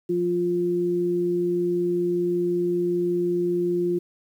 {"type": "tone pair together", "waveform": "sine", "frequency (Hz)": [175.96, 350.7], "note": ["F3", "F4"], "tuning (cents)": [13, 7], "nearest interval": "octave", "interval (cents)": 1194, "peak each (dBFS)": [-29, -21], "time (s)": [0.09, 3.99], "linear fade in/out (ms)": 10, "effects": ["9-bit"]}